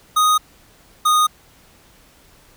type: tone pair in turn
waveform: square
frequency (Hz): 1244.5 / 1235.9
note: D#6 / D#6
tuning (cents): 0 / -12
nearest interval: unison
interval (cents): 12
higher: first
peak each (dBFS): -13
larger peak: neither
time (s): 0.16-0.38 / 1.05-1.27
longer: neither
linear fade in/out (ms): 10
effects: pink hiss -51 dBFS RMS until 2.56 s